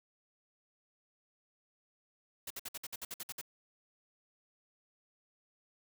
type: noise bursts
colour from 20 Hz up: white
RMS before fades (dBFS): -42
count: 11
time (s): 2.47-3.414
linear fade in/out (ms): 5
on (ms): 34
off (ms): 57
effects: none